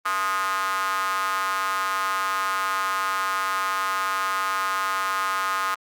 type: tone with high-pass filter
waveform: square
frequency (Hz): 95.7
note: G2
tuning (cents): -41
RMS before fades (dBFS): -25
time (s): 0.05-5.75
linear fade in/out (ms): 10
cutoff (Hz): 1200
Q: 5.3
effects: Opus 32 kbps